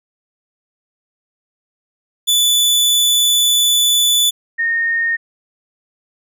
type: tone pair in turn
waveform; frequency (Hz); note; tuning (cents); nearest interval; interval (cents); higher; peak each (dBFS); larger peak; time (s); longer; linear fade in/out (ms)
sawtooth / sine; 3477 / 1841.9; A7 / A#6; -21 / -21; major seventh; 1100; first; -8 / -14; first; 2.27-4.31 / 4.58-5.17; first; 20
effects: none